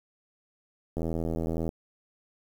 click train, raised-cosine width 2 ms, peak -18 dBFS, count 60, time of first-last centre 0.97-1.691 s, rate 81.8 Hz, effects 8-bit

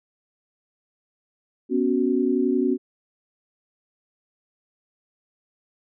sine chord, B suspended second, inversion none, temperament just, 246.9 / 277.8 / 370.4 Hz, B3 / C#4 / F#4, 0 / +4 / +2 cents, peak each -23 dBFS, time 1.69-2.78 s, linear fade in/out 50 ms, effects none

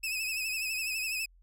sawtooth tone with vibrato, 2574 Hz, E7, 42 cents flat, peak -28 dBFS, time 0.03-1.26 s, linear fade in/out 10 ms, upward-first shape triangle, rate 12 Hz, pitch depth 75 cents each way, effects added 43 Hz sine -57 dBFS peak until 1.42 s

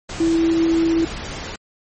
sine tone in noise, 329.6 Hz, E4, in tune, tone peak -14 dBFS, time 0.2-1.05 s, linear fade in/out 5 ms, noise pink, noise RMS -30 dBFS, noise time 0.09-1.56 s, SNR +13 dB, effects MP3 32 kbps

